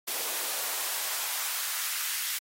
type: noise with high-pass filter sweep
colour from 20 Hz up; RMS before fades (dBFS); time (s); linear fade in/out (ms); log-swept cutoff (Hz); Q
white; -32; 0.07-2.39; 10; 390 to 1800; 1.1
effects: AAC 48 kbps